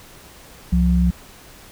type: tone pair together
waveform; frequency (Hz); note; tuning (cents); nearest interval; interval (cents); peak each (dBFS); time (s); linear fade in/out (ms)
sine; 66.1 / 176.67; C2 / F3; +18 / +20; octave + perfect fourth; 1702; -16; 0.72-1.11; 10
effects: pink hiss -44 dBFS RMS until 1.71 s